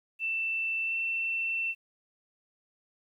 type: tone with pitch glide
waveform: sine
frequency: 2668 to 2688 Hz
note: E7 to E7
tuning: +20 to +33 cents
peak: -28 dBFS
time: 0.19-1.75 s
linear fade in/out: 50 ms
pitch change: +13 cents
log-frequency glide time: 0.85-0.94 s
effects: 11-bit